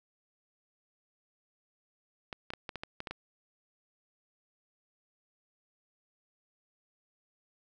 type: clicks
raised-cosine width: 0.3 ms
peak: -22 dBFS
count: 9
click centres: 2.328 / 2.504 / 2.536 / 2.692 / 2.757 / 2.835 / 3.004 / 3.072 / 3.11 s
effects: none